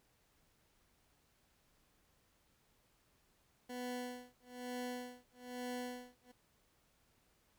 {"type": "tone with tremolo", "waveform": "20% pulse", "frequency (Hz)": 247.8, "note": "B3", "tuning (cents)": 6, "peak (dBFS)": -35, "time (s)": [3.69, 6.32], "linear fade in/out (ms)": 10, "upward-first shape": "sine", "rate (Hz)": 1.1, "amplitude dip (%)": 100, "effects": ["pink hiss -74 dBFS RMS until 7.58 s"]}